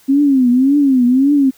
sine tone with vibrato, 265.8 Hz, C4, 27 cents sharp, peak -8 dBFS, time 0.08-1.51 s, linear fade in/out 20 ms, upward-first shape triangle, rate 1.8 Hz, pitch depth 180 cents each way, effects white hiss -49 dBFS RMS until 1.57 s

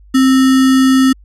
sine tone with sample-and-hold, 263.2 Hz, C4, 10 cents sharp, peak -6 dBFS, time 0.14-1.13 s, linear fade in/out 10 ms, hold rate 1575 Hz, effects added 50 Hz sine -39 dBFS peak until 1.24 s + low-pass 11000 Hz 12 dB/octave

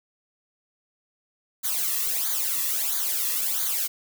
blue noise with flanger, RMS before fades -26 dBFS, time 1.63-3.88 s, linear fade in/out 20 ms, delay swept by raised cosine 0.37 to 1.35 ms, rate 1.5 Hz, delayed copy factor -1, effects none

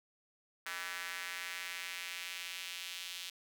square tone with high-pass filter sweep, 89.3 Hz, F2, 39 cents sharp, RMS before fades -43 dBFS, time 0.66-3.3 s, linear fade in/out 5 ms, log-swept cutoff 1600 to 3200 Hz, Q 1.9, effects none

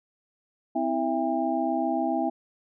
sine tone cluster, 257.4 / 324.6 / 666 / 802 Hz, C4 / E4 / E5 / G5, -28 / -27 / +18 / +39 cents, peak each -29 dBFS, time 0.75-2.3 s, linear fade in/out 10 ms, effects none

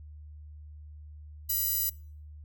10% pulse tone with high-pass filter, 987.8 Hz, B5, in tune, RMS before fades -29 dBFS, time 1.49-1.9 s, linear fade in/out 10 ms, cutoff 11000 Hz, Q 1.9, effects noise-tail reverb RT60 0.5 s tail -25 dB re dry + added 75 Hz sine -44 dBFS peak until 2.44 s

